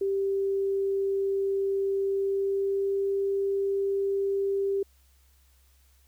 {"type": "tone with pitch glide", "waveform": "sine", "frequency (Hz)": [392, 394.3], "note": ["G4", "G4"], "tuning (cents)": [0, 10], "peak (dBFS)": -24, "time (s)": [0.01, 4.83], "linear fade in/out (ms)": 5, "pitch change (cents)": 10, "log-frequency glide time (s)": [2.03, 3.1], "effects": ["added 66 Hz sine -59 dBFS peak until 6.07 s", "white hiss -66 dBFS RMS until 6.07 s"]}